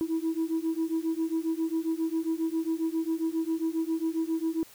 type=beating tone pair; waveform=sine; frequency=321.3 / 328.7 Hz; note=E4 / E4; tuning=-44 / -5 cents; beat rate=7.4 Hz; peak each=-28 dBFS; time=0.01-4.63 s; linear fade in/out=0 ms; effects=tanh soft clip ceiling -22 dBFS + white hiss -53 dBFS RMS until 4.74 s